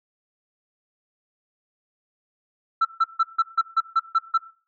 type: tone bursts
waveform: sine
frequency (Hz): 1334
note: E6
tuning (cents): +20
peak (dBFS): -13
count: 9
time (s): 2.81-4.379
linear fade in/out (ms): 10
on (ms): 41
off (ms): 150
effects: noise-tail reverb RT60 0.4 s tail -18 dB re dry + tanh soft clip ceiling -14 dBFS